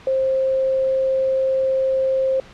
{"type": "tone", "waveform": "sine", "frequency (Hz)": 529, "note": "C5", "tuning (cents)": 19, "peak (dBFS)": -16, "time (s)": [0.07, 2.4], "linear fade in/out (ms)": 2, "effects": ["pink hiss -44 dBFS RMS until 2.53 s", "low-pass 4000 Hz 12 dB/octave"]}